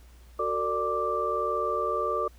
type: tone cluster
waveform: sine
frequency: 371.8 / 453.4 / 590 / 1175 Hz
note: F#4 / A#4 / D5 / D6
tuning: +8 / -48 / +8 / +1 cents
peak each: -34 / -31 / -32 / -28 dBFS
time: 0.39-2.28 s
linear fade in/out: 5 ms
effects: added 60 Hz sine -49 dBFS peak until 2.38 s + pink hiss -60 dBFS RMS until 2.38 s